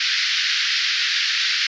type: band-pass noise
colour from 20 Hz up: white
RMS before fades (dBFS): -21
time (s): 0-1.67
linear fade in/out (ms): 5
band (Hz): 1500 to 5200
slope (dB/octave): 48
effects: resampled to 16000 Hz